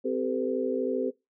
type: tone cluster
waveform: sine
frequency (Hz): 258.6 / 388.6 / 441.4 / 504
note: C4 / G4 / A4 / B4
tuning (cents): -20 / -15 / +5 / +35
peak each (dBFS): -31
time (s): 0.04-1.11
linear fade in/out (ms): 20
effects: noise-tail reverb RT60 0.2 s tail -19 dB re dry